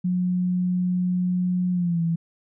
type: tone with pitch glide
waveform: sine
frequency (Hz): 180.6 to 166.57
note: F#3 to E3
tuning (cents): -42 to +18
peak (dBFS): -20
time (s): 0.04-2.16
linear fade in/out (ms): 10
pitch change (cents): -140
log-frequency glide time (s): 1.72-2.02
effects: none